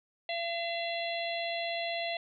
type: harmonic tone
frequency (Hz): 679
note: F5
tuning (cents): -49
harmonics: 1 / 3 / 4 / 5 / 6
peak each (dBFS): -34 / -39 / -40 / -41 / -42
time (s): 0.29-2.17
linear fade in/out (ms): 2
effects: none